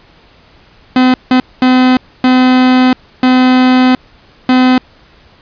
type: tone bursts at uneven times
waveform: 45% pulse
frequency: 255 Hz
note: C4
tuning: 44 cents flat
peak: -5 dBFS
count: 6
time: 0.96-1.14 / 1.31-1.4 / 1.62-1.97 / 2.24-2.93 / 3.23-3.95 / 4.49-4.78 s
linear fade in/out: 2 ms
effects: pink hiss -44 dBFS RMS until 5.41 s + resampled to 11025 Hz